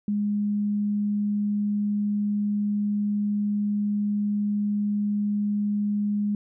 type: tone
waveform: sine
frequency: 206.4 Hz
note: G#3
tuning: 10 cents flat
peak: -22 dBFS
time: 0.08-6.35 s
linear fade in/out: 2 ms
effects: none